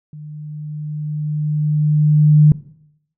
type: tone with level ramp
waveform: sine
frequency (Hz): 150.9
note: D3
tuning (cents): +47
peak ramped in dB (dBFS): -31 to -5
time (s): 0.13-2.52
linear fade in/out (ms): 2
effects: noise-tail reverb RT60 0.7 s tail -18 dB re dry